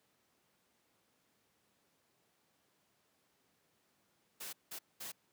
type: noise bursts at uneven times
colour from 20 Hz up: white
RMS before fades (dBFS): -45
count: 3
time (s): 4.4-4.53 / 4.71-4.79 / 5-5.12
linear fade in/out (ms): 10
effects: pink hiss -75 dBFS RMS until 5.32 s + high-pass 150 Hz 12 dB/octave